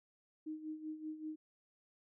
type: tone with tremolo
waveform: sine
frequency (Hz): 310.8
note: D#4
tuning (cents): -2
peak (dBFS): -39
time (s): 0.46-1.36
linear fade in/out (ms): 10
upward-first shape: sine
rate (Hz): 5.2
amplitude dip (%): 70
effects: none